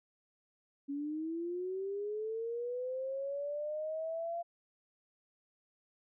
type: linear sweep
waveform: sine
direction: up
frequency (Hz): 277.2 to 689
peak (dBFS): -35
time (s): 0.88-4.43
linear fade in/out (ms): 20
effects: none